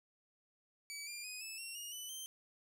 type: tone with pitch steps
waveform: 15% pulse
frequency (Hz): 2288 / 2392 / 2501 / 2615 / 2734 / 2858 / 2988 / 3124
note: D7 / D7 / D#7 / E7 / F7 / F7 / F#7 / G7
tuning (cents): -46 / +31 / +8 / -15 / -37 / +39 / +16 / -7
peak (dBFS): -37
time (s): 0.9-2.26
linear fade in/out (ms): 0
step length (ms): 170
effects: none